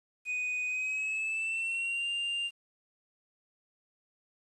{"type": "tone with pitch glide", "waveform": "triangle", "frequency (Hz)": [2489, 2794], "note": ["D#7", "F7"], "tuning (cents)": [0, 0], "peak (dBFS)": -29, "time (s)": [0.25, 2.51], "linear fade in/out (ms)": 50, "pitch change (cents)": 200, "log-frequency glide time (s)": [0.66, 2.08], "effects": ["resampled to 24000 Hz", "10-bit"]}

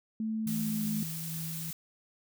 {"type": "tone with pitch glide", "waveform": "sine", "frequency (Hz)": [220, 214.4], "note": ["A3", "A3"], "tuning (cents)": [0, -45], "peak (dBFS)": -30, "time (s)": [0.2, 1.03], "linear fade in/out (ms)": 2, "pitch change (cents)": -45, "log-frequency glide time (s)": [0.47, 0.85]}
{"type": "tone with tremolo", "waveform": "sine", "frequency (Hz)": 161.9, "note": "E3", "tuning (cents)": -31, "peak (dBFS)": -36, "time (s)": [0.46, 1.71], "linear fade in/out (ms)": 5, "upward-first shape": "sine", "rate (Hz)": 2.4, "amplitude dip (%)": 25}
{"type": "noise", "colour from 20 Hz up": "blue", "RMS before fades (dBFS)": -40, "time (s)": [0.47, 1.73], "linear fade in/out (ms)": 2}
{"effects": []}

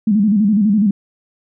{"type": "tone with vibrato", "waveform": "sine", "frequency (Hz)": 207.7, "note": "G#3", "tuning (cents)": 0, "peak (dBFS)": -10, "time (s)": [0.07, 0.91], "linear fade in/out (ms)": 5, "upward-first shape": "square", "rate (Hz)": 12, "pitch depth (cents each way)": 93, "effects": []}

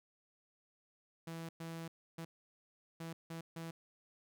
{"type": "tone bursts at uneven times", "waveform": "sawtooth", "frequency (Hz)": 164.81, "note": "E3", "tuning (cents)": 0, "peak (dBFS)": -39, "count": 6, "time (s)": [[1.27, 1.49], [1.6, 1.88], [2.18, 2.25], [3, 3.13], [3.3, 3.41], [3.56, 3.71]], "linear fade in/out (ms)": 5, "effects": []}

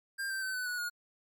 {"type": "tone with pitch steps", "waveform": "square", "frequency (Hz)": [1596, 1563.2, 1531, 1499.5, 1468.6, 1438.4], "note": ["G6", "G6", "G6", "F#6", "F#6", "F#6"], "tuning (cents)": [31, -5, -41, 23, -13, -49], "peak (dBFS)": -34, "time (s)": [0.18, 0.9], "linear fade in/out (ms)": 20, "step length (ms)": 120, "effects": ["MP3 96 kbps"]}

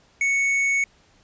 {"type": "tone with tanh clipping", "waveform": "triangle", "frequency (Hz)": 2217, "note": "C#7", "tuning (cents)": 0, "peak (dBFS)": -20, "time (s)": [0.21, 0.84], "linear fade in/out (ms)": 2, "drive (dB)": 12, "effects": ["pink hiss -58 dBFS RMS until 1.23 s", "resampled to 16000 Hz"]}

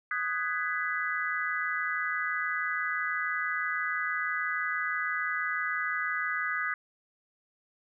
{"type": "chord", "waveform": "sine", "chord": "G# minor seventh", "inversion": "second", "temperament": "just", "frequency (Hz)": [1245.9, 1495.1, 1661.2, 1993.5], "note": ["D#6", "F#6", "G#6", "B6"], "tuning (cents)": [2, 18, 0, 16], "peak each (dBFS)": -34, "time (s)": [0.11, 6.74], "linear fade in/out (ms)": 2, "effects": []}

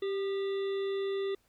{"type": "harmonic tone with a mistuned harmonic", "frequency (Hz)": 392, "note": "G4", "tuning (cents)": 0, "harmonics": [1, 3, 5, 7, 9, 10], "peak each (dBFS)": [-30, -48, -48, -55, -48, -56], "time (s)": [0.02, 1.35], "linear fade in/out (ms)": 5, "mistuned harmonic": 3, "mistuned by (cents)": 56, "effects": ["pink hiss -71 dBFS RMS until 1.48 s"]}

